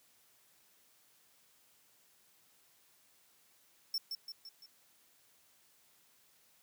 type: tone with echo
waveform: square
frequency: 5400 Hz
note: E8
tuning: 41 cents sharp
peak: -33 dBFS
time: 3.94-3.98 s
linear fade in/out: 2 ms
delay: 170 ms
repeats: 4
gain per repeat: -5 dB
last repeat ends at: 4.66 s
effects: white hiss -68 dBFS RMS until 6.62 s + high-pass 80 Hz 12 dB/octave